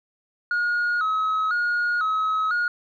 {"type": "tone with vibrato", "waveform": "sine", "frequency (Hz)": 1356, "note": "E6", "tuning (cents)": 49, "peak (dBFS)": -18, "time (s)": [0.51, 2.68], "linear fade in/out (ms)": 2, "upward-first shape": "square", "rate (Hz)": 1, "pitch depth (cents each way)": 100, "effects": ["tanh soft clip ceiling -19 dBFS"]}